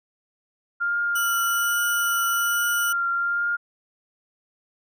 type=tone with vibrato; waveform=sine; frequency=1396.9 Hz; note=F6; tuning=in tune; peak=-21 dBFS; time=0.8-3.57 s; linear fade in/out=20 ms; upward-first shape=triangle; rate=1.2 Hz; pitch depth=20 cents each way
type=tone; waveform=10% pulse; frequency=2957 Hz; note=F#7; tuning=2 cents flat; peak=-18 dBFS; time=1.15-2.93 s; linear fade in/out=10 ms
effects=none